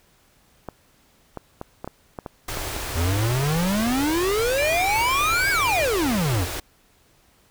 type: clicks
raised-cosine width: 1 ms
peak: -17 dBFS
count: 9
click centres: 0.687 / 1.373 / 1.614 / 1.845 / 1.876 / 2.188 / 2.262 / 2.572 / 2.764 s
type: band-stop noise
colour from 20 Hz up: pink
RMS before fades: -30 dBFS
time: 2.48-6.6 s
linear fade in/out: 5 ms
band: 140 to 280 Hz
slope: 48 dB/octave
type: exponential two-way sweep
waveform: square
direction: up then down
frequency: 77.78 to 1661.2 to 77.78 Hz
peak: -21 dBFS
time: 2.94-6.47 s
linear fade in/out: 50 ms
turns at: 5.5 s
type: tone with vibrato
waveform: sine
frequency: 2340 Hz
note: D7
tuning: 7 cents flat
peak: -24 dBFS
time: 4.58-5.85 s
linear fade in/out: 5 ms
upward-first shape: triangle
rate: 1.9 Hz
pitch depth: 83 cents each way
effects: pink hiss -59 dBFS RMS until 7.5 s